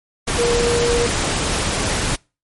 sine tone in noise, 474.9 Hz, A#4, 32 cents sharp, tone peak -16 dBFS, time 0.38-1.07 s, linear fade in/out 10 ms, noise pink, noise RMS -20 dBFS, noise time 0.27-2.16 s, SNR +1 dB, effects noise-tail reverb RT60 0.3 s tail -26 dB re dry + MP3 48 kbps

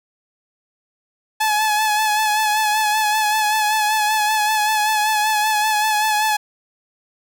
sawtooth tone with vibrato, 855 Hz, A5, 50 cents flat, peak -12 dBFS, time 1.4-6.37 s, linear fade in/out 10 ms, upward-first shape sine, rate 5.2 Hz, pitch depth 37 cents each way, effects none

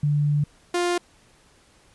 sine / sawtooth tone pair in turn, 146.83 / 351.4 Hz, D3 / F4, 0 / +11 cents, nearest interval octave + minor third, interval 1511 cents, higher second, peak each -18 / -17 dBFS, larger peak second, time 0.03-0.44 / 0.74-0.98 s, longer first, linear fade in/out 5 ms, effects pink hiss -57 dBFS RMS until 1.94 s + resampled to 24000 Hz

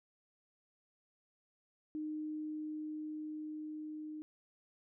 sine tone with level ramp, 306.9 Hz, D#4, 24 cents flat, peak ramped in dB -37 to -42 dBFS, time 1.95-4.22 s, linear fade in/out 0 ms, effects none

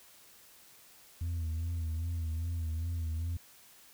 sine tone with vibrato, 82.6 Hz, E2, 4 cents sharp, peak -29 dBFS, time 1.21-3.37 s, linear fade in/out 5 ms, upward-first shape sine, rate 2.5 Hz, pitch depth 61 cents each way, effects tanh soft clip ceiling -31 dBFS + white hiss -58 dBFS RMS until 3.93 s

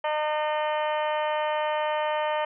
harmonic tone, 304 Hz, D#4, 40 cents flat, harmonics 2 / 3 / 4 / 5 / 6 / 7 / 8 / 9 / 10, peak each -27 / -28 / -35 / -42 / -36 / -42 / -42 / -48 / -40 dBFS, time 0.04-2.45 s, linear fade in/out 5 ms, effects none

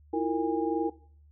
sine tone cluster, 322.9 / 344.8 / 460 / 814 Hz, E4 / F4 / A#4 / G#5, -36 / -22 / -23 / -35 cents, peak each -29 / -32 / -31 / -33 dBFS, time 0.13-0.9 s, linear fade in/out 10 ms, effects noise-tail reverb RT60 0.5 s tail -18 dB re dry + added 74 Hz sine -54 dBFS peak until 1.31 s

